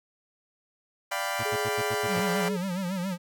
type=chord; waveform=20% pulse; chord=G dominant seventh; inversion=second; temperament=equal; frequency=587.3 / 698.5 / 784 / 987.8 Hz; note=D5 / F5 / G5 / B5; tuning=0 / 0 / 0 / 0 cents; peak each=-29 dBFS; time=1.11-2.49 s; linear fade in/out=10 ms
type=tone bursts; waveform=sawtooth; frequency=113.4 Hz; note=A#2; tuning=47 cents flat; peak=-28 dBFS; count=7; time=1.39-2.204 s; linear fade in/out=10 ms; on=46 ms; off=82 ms
type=tone; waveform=sine; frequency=420 Hz; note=G#4; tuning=19 cents sharp; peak=-30 dBFS; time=1.45-2.57 s; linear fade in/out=10 ms
type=tone with vibrato; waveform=square; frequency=185 Hz; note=F#3; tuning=in tune; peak=-29 dBFS; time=2.07-3.18 s; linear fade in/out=50 ms; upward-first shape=sine; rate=7.2 Hz; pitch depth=110 cents each way
effects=none

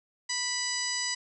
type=harmonic tone with a mistuned harmonic; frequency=986 Hz; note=B5; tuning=3 cents flat; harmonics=1 / 2 / 3 / 4 / 5 / 6 / 7 / 8; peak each=-42 / -35 / -41 / -41 / -33 / -37 / -45 / -36 dBFS; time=0.29-1.15 s; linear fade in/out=10 ms; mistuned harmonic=6; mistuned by=+24 cents; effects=none

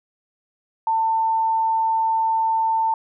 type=tone; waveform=sine; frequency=895 Hz; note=A5; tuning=29 cents sharp; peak=-17 dBFS; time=0.87-2.94 s; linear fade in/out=2 ms; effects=none

